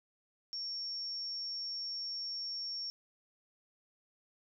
sine tone, 5490 Hz, F8, 31 cents flat, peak -37 dBFS, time 0.53-2.9 s, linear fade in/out 0 ms, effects none

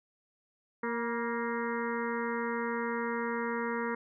harmonic tone with a mistuned harmonic, 233.4 Hz, A#3, 2 cents sharp, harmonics 1 / 2 / 4 / 5 / 6 / 7 / 8 / 9, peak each -36 / -35 / -38 / -42 / -41 / -45 / -41 / -47 dBFS, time 0.83-3.95 s, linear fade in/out 5 ms, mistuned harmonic 4, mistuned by +37 cents, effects none

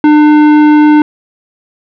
sine tone with tanh clipping, 300.6 Hz, D4, 40 cents sharp, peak -4 dBFS, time 0.04-1.02 s, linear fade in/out 2 ms, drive 14 dB, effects none

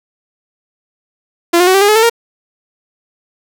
sawtooth tone with pitch steps, 342.5 / 357.9 / 373.9 / 390.7 / 408.2 / 426.6 / 445.7 / 465.7 Hz, F4 / F4 / F#4 / G4 / G#4 / G#4 / A4 / A#4, -34 / +42 / +18 / -6 / -30 / +46 / +22 / -2 cents, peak -3 dBFS, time 1.53-2.098 s, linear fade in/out 10 ms, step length 71 ms, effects none

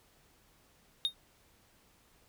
triangle tone with exponential decay, 3701 Hz, A#7, 13 cents flat, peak -21 dBFS, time 1.05-1.14 s, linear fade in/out 0 ms, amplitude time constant 18 ms, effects tanh soft clip ceiling -20 dBFS + pink hiss -66 dBFS RMS until 2.28 s

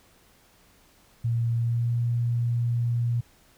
sine tone with pitch glide, 116.7 to 118.88 Hz, A#2 to A#2, +2 to +34 cents, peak -22 dBFS, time 1.24-3.21 s, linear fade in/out 10 ms, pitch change +32 cents, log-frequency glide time 1.57-1.94 s, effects pink hiss -59 dBFS RMS until 3.57 s

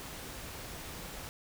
pink noise, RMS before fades -44 dBFS, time 0-1.29 s, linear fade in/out 0 ms, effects none

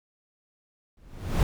brown noise with exponential growth, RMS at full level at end -18 dBFS, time 0.97-1.43 s, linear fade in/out 2 ms, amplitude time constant 98 ms, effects none

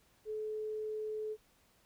sine tone, 430.6 Hz, A4, 37 cents flat, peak -36 dBFS, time 0.25-1.37 s, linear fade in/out 50 ms, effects pink hiss -69 dBFS RMS until 1.85 s

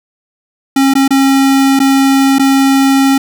square tone with dropouts, 271.3 Hz, C#4, 37 cents flat, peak -7 dBFS, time 0.76-3.18 s, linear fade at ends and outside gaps 5 ms, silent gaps 0.938-0.952 / 1.079-1.106 / 1.792-1.8 / 2.385-2.394 s, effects none

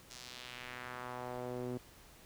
sawtooth tone with band-pass filter sweep, 124.3 Hz, B2, 12 cents sharp, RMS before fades -44 dBFS, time 0.1-1.78 s, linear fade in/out 10 ms, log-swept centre 6200 to 310 Hz, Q 1.5, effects pink hiss -59 dBFS RMS until 2.25 s

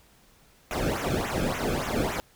brown noise with flanger, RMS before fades -28 dBFS, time 0.71-2.2 s, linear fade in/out 0 ms, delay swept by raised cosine 0.21 to 1.07 ms, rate 3.5 Hz, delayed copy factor -0.95, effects pink hiss -59 dBFS RMS until 2.35 s

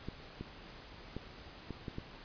clicks, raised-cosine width 3 ms, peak -27 dBFS, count 6, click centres 0.086 / 0.41 / 1.166 / 1.707 / 1.882 / 1.984 s, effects pink hiss -52 dBFS RMS until 2.24 s + resampled to 11025 Hz

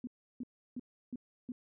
sine tone bursts, 246.9 Hz, B3, in tune, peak -37 dBFS, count 5, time 0.04-1.52 s, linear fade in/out 2 ms, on 32 ms, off 330 ms, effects none

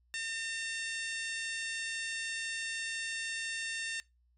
harmonic tone, 906 Hz, A#5, 50 cents flat, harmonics 2 / 3 / 4 / 5 / 6 / 7 / 8 / 9 / 10, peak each -39 / -41 / -44 / -49 / -47 / -52 / -49 / -49 / -51 dBFS, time 0.14-4 s, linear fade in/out 0 ms, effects noise-tail reverb RT60 0.2 s tail -21 dB re dry + added 60 Hz sine -67 dBFS peak until 4.37 s

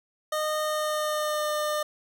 25% pulse tone with pitch glide, 614 to 603.1 Hz, D#5 to D5, -23 to +46 cents, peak -22 dBFS, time 0.32-1.83 s, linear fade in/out 5 ms, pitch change -31 cents, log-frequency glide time 0.6-1.5 s, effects none

